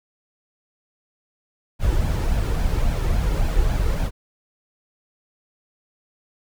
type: noise with flanger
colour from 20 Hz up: brown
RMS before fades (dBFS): -20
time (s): 1.79-4.11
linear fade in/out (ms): 50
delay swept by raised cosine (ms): 1.2 to 2.3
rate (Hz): 3.6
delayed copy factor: +0.5
effects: none